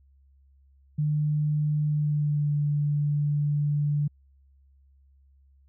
sine tone with pitch glide, 150 to 146.66 Hz, D3 to D3, +37 to -2 cents, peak -22 dBFS, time 0.98-4.08 s, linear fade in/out 10 ms, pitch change -39 cents, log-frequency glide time 1.87-2.52 s, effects added 68 Hz sine -56 dBFS peak until 5.68 s

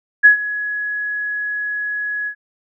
sine tone with ADSR envelope, 1681 Hz, G#6, 20 cents sharp, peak -3 dBFS, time 0.23-2.35 s, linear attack 24 ms, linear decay 110 ms, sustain -17 dB, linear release 80 ms, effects none

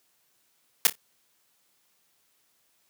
white noise with echo, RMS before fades -18 dBFS, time 0.85-0.87 s, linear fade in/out 0 ms, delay 28 ms, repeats 3, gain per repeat -12 dB, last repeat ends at 0.954 s, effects white hiss -69 dBFS RMS until 2.89 s + high-pass 100 Hz 12 dB/octave

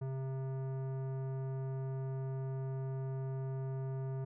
sine tone with tanh clipping, 133 Hz, C3, 29 cents sharp, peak -38 dBFS, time 0.01-4.25 s, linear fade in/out 10 ms, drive 15 dB, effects none

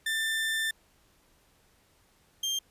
30% pulse tone pair in turn, 1782 / 3182 Hz, A6 / G7, +22 / +25 cents, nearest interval minor seventh, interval 1003 cents, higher second, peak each -25 dBFS, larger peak neither, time 0.06-0.71 / 2.43-2.59 s, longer first, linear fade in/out 5 ms, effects pink hiss -65 dBFS RMS until 2.7 s + resampled to 32000 Hz

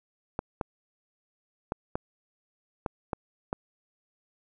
clicks, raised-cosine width 1 ms, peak -15 dBFS, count 7, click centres 0.391 / 0.612 / 1.721 / 1.955 / 2.862 / 3.132 / 3.529 s, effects none

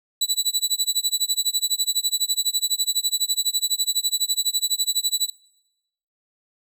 25% pulse tone with tremolo, 3951 Hz, B7, in tune, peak -13 dBFS, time 0.21-5.3 s, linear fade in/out 5 ms, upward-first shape sine, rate 12 Hz, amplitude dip 100%, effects noise-tail reverb RT60 0.9 s tail -24 dB re dry

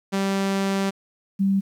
sawtooth / sine tone pair in turn, 195.3 / 195.3 Hz, G3 / G3, -6 / -6 cents, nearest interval unison, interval 0 cents, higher neither, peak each -17 dBFS, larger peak neither, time 0.12-0.91 / 1.39-1.61 s, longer first, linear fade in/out 20 ms, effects low-pass 9000 Hz 12 dB/octave + 9-bit

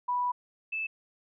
sine tone pair in turn, 984 / 2627 Hz, B5 / E7, -7 / -7 cents, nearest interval octave + perfect fourth, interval 1700 cents, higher second, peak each -26 / -30 dBFS, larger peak first, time 0.08-0.32 / 0.72-0.87 s, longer first, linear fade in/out 10 ms, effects none

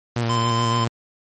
sawtooth tone with vibrato, 117.1 Hz, A#2, 8 cents sharp, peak -16 dBFS, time 0.16-0.88 s, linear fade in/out 5 ms, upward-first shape square, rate 7.1 Hz, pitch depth 25 cents each way
square tone, 1031 Hz, C6, 26 cents flat, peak -22 dBFS, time 0.29-0.85 s, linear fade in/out 10 ms
effects MP3 32 kbps

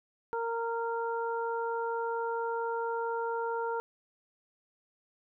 harmonic tone, 462.2 Hz, A#4, 15 cents flat, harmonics 1 / 2 / 3, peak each -33 / -34 / -39 dBFS, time 0.33-3.8 s, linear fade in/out 0 ms, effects none

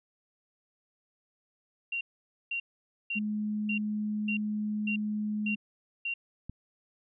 sine tone bursts, 2759 Hz, F7, 22 cents flat, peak -30 dBFS, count 8, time 1.92-6.14 s, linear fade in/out 5 ms, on 90 ms, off 500 ms
sine tone, 211.3 Hz, G#3, 30 cents sharp, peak -29 dBFS, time 3.15-5.56 s, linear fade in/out 20 ms
click, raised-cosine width 5 ms, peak -27 dBFS, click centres 6.496 s
effects none

